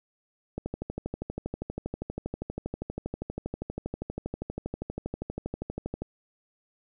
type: click train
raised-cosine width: 2 ms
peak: -19 dBFS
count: 69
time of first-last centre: 0.58-6.02 s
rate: 12.5 Hz
effects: none